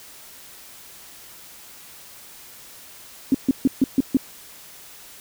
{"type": "tone bursts", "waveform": "sine", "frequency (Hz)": 266.4, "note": "C4", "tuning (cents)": 31, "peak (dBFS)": -12, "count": 6, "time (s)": [3.32, 4.17], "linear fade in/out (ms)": 2, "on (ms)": 25, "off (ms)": 140, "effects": ["white hiss -44 dBFS RMS until 5.2 s"]}